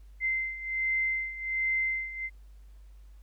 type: beating tone pair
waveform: sine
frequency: 2076 / 2077.3 Hz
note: C7 / C7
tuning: -14 / -13 cents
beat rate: 1.3 Hz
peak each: -33 / -29 dBFS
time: 0.2-2.3 s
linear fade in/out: 50 ms
effects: added 50 Hz sine -48 dBFS peak until 3.22 s + pink hiss -70 dBFS RMS until 3.22 s